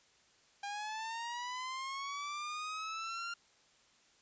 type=linear sweep; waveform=sawtooth; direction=up; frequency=801 to 1396.9 Hz; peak=-35 dBFS; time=0.63-3.34 s; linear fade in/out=5 ms; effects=white hiss -67 dBFS RMS until 4.21 s + resampled to 16000 Hz